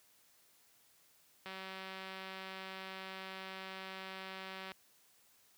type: click train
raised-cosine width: 0.3 ms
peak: -30 dBFS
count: 620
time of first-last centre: 1.46-4.718 s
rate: 190 Hz
effects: white hiss -68 dBFS RMS until 5.57 s + high-pass 60 Hz 12 dB/octave